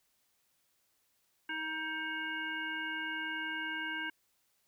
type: harmonic tone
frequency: 315.2 Hz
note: D#4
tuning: 23 cents sharp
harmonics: 1 / 3 / 5 / 7 / 9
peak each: -45 / -45 / -37 / -44 / -44 dBFS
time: 1.49-4.1 s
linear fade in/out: 5 ms
effects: white hiss -75 dBFS RMS until 4.67 s